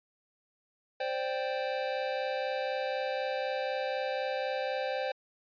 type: chord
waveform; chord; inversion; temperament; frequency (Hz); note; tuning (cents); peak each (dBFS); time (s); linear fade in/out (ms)
square; C suspended second; none; equal; 523.3 / 587.3 / 784; C5 / D5 / G5; 0 / 0 / 0; -34 / -38 / -37; 1-5.12; 5
effects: resampled to 11025 Hz